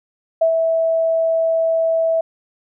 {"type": "tone with ADSR envelope", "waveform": "sine", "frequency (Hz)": 654, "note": "E5", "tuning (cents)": -14, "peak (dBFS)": -10, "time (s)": [0.41, 2.21], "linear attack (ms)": 9, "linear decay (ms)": 89, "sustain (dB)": -4, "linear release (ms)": 5, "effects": []}